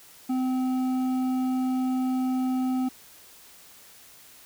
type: tone with hard clipping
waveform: triangle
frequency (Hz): 257.1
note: C4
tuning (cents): -30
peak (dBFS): -25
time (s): 0.29-2.89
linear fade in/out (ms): 10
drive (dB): 11
effects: white hiss -51 dBFS RMS until 4.45 s